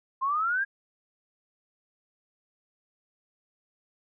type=exponential sweep; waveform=sine; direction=up; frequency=1042 to 1649 Hz; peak=-24 dBFS; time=0.21-0.65 s; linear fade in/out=20 ms; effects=none